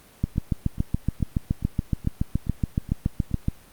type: two click trains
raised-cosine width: 5 ms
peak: -23 / -9 dBFS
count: 8 / 24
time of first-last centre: 0.36-3.314 / 0.24-3.484 s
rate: 2.37 / 7.09 Hz
effects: pink hiss -52 dBFS RMS until 3.72 s + Opus 32 kbps